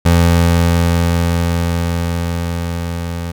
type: tone with level ramp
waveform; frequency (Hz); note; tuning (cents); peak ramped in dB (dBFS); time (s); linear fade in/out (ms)
25% pulse; 85.2; F2; -42; -4 to -17; 0.05-3.32; 10
effects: none